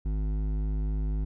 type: tone with hard clipping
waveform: sine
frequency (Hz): 51.91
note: G#1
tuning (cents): 0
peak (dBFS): -28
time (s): 0.05-1.25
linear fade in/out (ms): 10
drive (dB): 11
effects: none